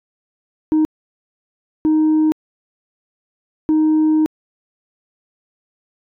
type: tone bursts at uneven times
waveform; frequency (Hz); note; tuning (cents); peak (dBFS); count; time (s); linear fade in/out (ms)
sine; 311.1; D#4; 0; -9; 3; 0.72-0.85 / 1.85-2.32 / 3.69-4.26; 0
effects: tanh soft clip ceiling -10 dBFS